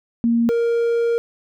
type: tone pair in turn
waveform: sine / triangle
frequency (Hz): 233.1 / 467.2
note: A#3 / A#4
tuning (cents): 0 / +4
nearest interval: octave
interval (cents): 1204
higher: second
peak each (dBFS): -14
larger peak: neither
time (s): 0.24-0.49 / 0.49-1.18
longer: second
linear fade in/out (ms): 0
effects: none